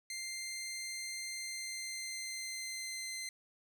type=tone with pitch glide; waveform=15% pulse; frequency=2093 to 2069 Hz; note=C7 to C7; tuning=0 to -20 cents; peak=-33 dBFS; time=0.1-3.29 s; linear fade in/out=2 ms; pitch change=-20 cents; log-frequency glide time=1.29-3.11 s; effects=none